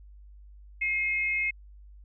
sine tone pair together, 2140 / 2547 Hz, C7 / D#7, +38 / +40 cents, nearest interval minor third, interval 302 cents, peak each -26 / -32 dBFS, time 0.81-1.51 s, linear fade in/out 10 ms, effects added 50 Hz sine -47 dBFS peak until 2.04 s

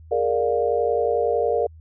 sine chord, Bb dominant seventh, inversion third, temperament equal with one note detuned, 415.3 / 466.2 / 587.3 / 703.3 Hz, Ab4 / Bb4 / D5 / F5, 0 / 0 / 0 / +12 cents, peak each -26 / -21 / -25 / -26 dBFS, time 0.11-1.67 s, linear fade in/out 10 ms, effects added 80 Hz sine -42 dBFS peak until 1.8 s

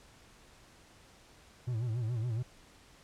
triangle tone with vibrato, 116.54 Hz, A#2, in tune, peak -29 dBFS, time 1.67-2.43 s, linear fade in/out 10 ms, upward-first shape sine, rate 7.1 Hz, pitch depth 130 cents each way, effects pink hiss -59 dBFS RMS until 3.03 s + low-pass 9000 Hz 12 dB/octave

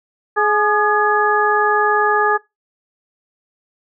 harmonic tone with a mistuned harmonic, 421.1 Hz, G#4, 24 cents sharp, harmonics 1 / 2 / 3 / 4, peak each -18 / -18 / -18 / -18 dBFS, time 0.36-2.38 s, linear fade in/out 20 ms, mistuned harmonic 3, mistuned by -53 cents, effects noise-tail reverb RT60 0.2 s tail -22 dB re dry

